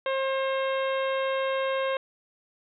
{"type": "harmonic tone with a mistuned harmonic", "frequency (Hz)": 534, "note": "C5", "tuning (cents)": 35, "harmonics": [1, 2, 3, 4, 5, 6, 7], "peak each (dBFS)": [-26, -32, -36, -38, -40, -42, -43], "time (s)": [0.06, 1.97], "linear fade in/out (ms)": 2, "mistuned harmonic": 5, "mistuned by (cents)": 15, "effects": []}